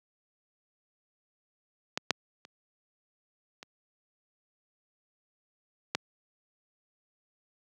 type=clicks; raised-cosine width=0.2 ms; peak=-11 / -6 / -30 / -26 / -9 dBFS; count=5; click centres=1.975 / 2.107 / 2.451 / 3.629 / 5.95 s; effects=high-pass 150 Hz 12 dB/octave